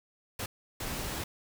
pink noise bursts at uneven times, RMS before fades -36 dBFS, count 2, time 0.39-0.46 / 0.8-1.24 s, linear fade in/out 5 ms, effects none

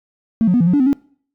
triangle tone with pitch steps, 225 / 180 / 244.7 / 168.9 / 179.7 / 288.5 / 257 / 280.8 Hz, A3 / F#3 / B3 / E3 / F3 / D4 / C4 / C#4, +39 / -47 / -16 / +42 / +50 / -31 / -31 / +22 cents, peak -7 dBFS, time 0.41-0.93 s, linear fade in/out 0 ms, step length 65 ms, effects noise-tail reverb RT60 0.5 s tail -25 dB re dry + tanh soft clip ceiling -8 dBFS

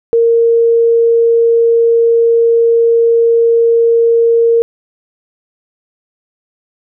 sine tone, 463 Hz, A#4, 12 cents flat, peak -6 dBFS, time 0.13-4.62 s, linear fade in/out 0 ms, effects none

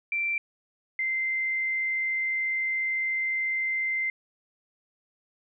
sine tone pair in turn, 2349 / 2081 Hz, D7 / C7, 0 / -10 cents, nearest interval major second, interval 210 cents, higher first, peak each -25 dBFS, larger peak neither, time 0.12-0.38 / 0.99-4.1 s, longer second, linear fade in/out 2 ms, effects none

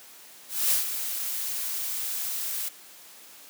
blue noise with ADSR envelope, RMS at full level -22 dBFS, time 0.48-2.69 s, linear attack 230 ms, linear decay 140 ms, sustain -9 dB, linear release 10 ms, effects white hiss -49 dBFS RMS until 3.49 s + high-pass 200 Hz 12 dB/octave

